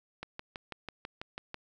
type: click train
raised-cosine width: 0.3 ms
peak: -23 dBFS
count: 9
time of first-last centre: 0.23-1.544 s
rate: 6.09 Hz
effects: none